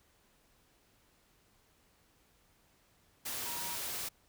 sine tone in noise, 951 Hz, A#5, 34 cents sharp, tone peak -45 dBFS, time 3.45-3.76 s, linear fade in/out 10 ms, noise white, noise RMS -39 dBFS, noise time 3.25-4.09 s, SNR -9 dB, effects pink hiss -69 dBFS RMS until 4.28 s

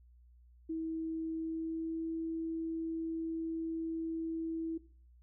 sine tone with pitch glide, 323.1 to 326.3 Hz, E4 to E4, -35 to -18 cents, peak -34 dBFS, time 0.69-4.78 s, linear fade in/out 10 ms, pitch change +17 cents, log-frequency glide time 1.36-2.09 s, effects noise-tail reverb RT60 0.4 s tail -17 dB re dry + added 60 Hz sine -58 dBFS peak until 5.22 s

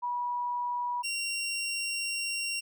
sine / 20% pulse tone pair in turn, 972 / 2756 Hz, B5 / F7, -28 / -24 cents, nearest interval octave + tritone, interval 1804 cents, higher second, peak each -29 / -26 dBFS, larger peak second, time 0.02-1.03 / 1.03-2.61 s, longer second, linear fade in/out 20 ms, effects none

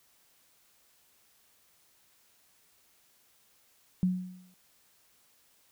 sine tone with exponential decay, 182.9 Hz, F#3, 20 cents flat, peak -21 dBFS, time 4.03-4.54 s, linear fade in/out 0 ms, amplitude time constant 110 ms, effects white hiss -66 dBFS RMS until 5.71 s

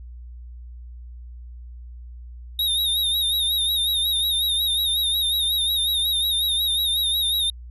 square tone with vibrato, 3729 Hz, A#7, in tune, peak -20 dBFS, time 2.59-7.5 s, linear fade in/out 2 ms, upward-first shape sine, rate 5.5 Hz, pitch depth 67 cents each way, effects added 60 Hz sine -36 dBFS peak until 7.7 s + resampled to 32000 Hz

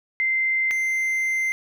sine / triangle tone pair in turn, 2081 / 2081 Hz, C7 / C7, -10 / -10 cents, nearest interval unison, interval 0 cents, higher neither, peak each -19 dBFS, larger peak neither, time 0.2-0.71 / 0.71-1.52 s, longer second, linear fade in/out 0 ms, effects none

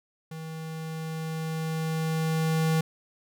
square tone with level ramp, 160 Hz, D#3, 49 cents sharp, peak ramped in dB -37 to -22 dBFS, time 0.31-2.81 s, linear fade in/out 5 ms, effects none

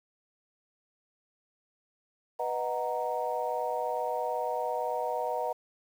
sine chord, B major seventh, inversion none, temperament equal, 493.9 / 622.3 / 740 / 932.3 Hz, B4 / D#5 / F#5 / A#5, 0 / 0 / 0 / 0 cents, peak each -34 dBFS, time 2.39-5.53 s, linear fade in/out 10 ms, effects tanh soft clip ceiling -18 dBFS + 9-bit

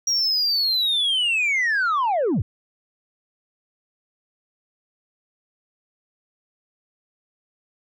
sine linear sweep, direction down, 5700 to 66.7 Hz, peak -16 dBFS, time 0.07-2.42 s, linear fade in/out 5 ms, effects tanh soft clip ceiling -17 dBFS

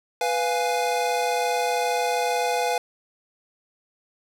square chord, F diminished, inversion second, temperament equal, 493.9 / 698.5 / 830.6 Hz, Cb5 / F5 / Ab5, 0 / 0 / 0 cents, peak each -27 dBFS, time 0.21-2.78 s, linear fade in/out 2 ms, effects low-pass 12000 Hz 12 dB/octave + 8-bit

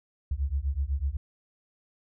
sine beating tone pair, 65.5 / 73.5 Hz, C2 / D2, +2 / +2 cents, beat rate 8 Hz, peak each -29 dBFS, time 0.31-1.17 s, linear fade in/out 5 ms, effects none

